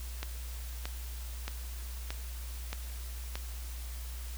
click train, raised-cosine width 0.2 ms, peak -19 dBFS, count 6, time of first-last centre 0.23-3.355 s, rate 1.6 Hz, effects added 60 Hz sine -38 dBFS peak until 4.37 s + white hiss -49 dBFS RMS until 4.37 s

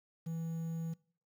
triangle tone with quantisation, 164.2 Hz, E3, 6 cents flat, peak -34 dBFS, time 0.26-0.94 s, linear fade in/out 10 ms, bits 10, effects noise-tail reverb RT60 0.5 s tail -23 dB re dry

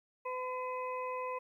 harmonic tone, 507 Hz, B4, 45 cents sharp, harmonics 1 / 2 / 4 / 5, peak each -39 / -38 / -52 / -48 dBFS, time 0.25-1.39 s, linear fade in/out 10 ms, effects 12-bit

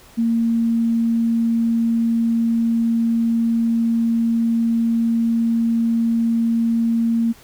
sine tone, 230 Hz, A#3, 23 cents flat, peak -15 dBFS, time 0.17-7.33 s, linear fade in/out 20 ms, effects pink hiss -47 dBFS RMS until 7.43 s

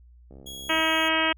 click train, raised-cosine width 2 ms, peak -34 dBFS, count 34, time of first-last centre 0.31-0.803 s, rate 67 Hz
sawtooth tone, 3322 Hz, G#7, in tune, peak -34 dBFS, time 0.46-1.09 s, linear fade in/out 10 ms
harmonic tone, 320 Hz, D#4, 49 cents sharp, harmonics 1 / 2 / 3 / 4 / 5 / 6 / 7 / 8 / 9 / 10, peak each -30 / -30 / -30 / -30 / -30 / -30 / -30 / -30 / -30 / -30 dBFS, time 0.69-1.33 s, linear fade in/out 10 ms
effects added 60 Hz sine -49 dBFS peak until 1.37 s

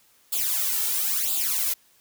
blue noise with flanger, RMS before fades -25 dBFS, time 0.32-1.74 s, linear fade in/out 10 ms, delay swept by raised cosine 0.25 to 2.25 ms, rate 0.99 Hz, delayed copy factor +1, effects white hiss -60 dBFS RMS until 2 s

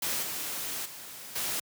white noise with level steps, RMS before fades -31 / -35 / -44 / -32 dBFS, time 0.02-1.6 s, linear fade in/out 5 ms, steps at 0.22 / 0.85 / 1.35 s, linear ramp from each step 10 ms, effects high-pass 100 Hz 12 dB/octave

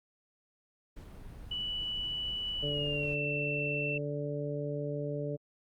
brown noise, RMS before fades -46 dBFS, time 0.96-3.15 s, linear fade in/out 10 ms
sine tone with pitch glide, 2960 to 2683 Hz, F#7 to E7, 0 to +30 cents, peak -33 dBFS, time 1.51-3.98 s, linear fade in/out 5 ms, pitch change -170 cents, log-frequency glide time 2.64-3.13 s
harmonic tone, 145.6 Hz, D3, 15 cents flat, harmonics 1 / 2 / 3 / 4, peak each -36 / -41 / -38 / -39 dBFS, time 2.62-5.37 s, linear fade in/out 20 ms
effects Opus 48 kbps

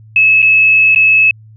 sine tone with dropouts, 2591 Hz, E7, 30 cents flat, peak -5 dBFS, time 0.16-1.31 s, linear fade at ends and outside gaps 2 ms, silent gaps 0.42-0.426 / 0.949-0.959 s, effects added 109 Hz sine -36 dBFS peak until 1.56 s

